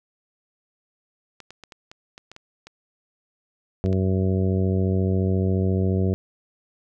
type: clicks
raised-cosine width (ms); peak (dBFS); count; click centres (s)
0.2; -24; 11; 1.403 / 1.506 / 1.637 / 1.722 / 1.915 / 2.179 / 2.316 / 2.364 / 2.67 / 3.861 / 3.929
type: harmonic tone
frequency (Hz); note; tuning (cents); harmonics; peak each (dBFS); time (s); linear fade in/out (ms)
94.3; F#2; +33; 1 / 2 / 3 / 4 / 5 / 6 / 7; -21 / -24 / -32 / -28 / -32 / -38 / -37; 3.84-6.14; 0
effects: none